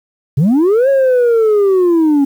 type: linear two-way sweep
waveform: sine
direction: up then down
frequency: 123.1 to 554.4 to 273 Hz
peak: -5 dBFS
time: 0.37-2.25 s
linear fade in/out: 10 ms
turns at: 0.89 s
effects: tanh soft clip ceiling -7 dBFS + 7-bit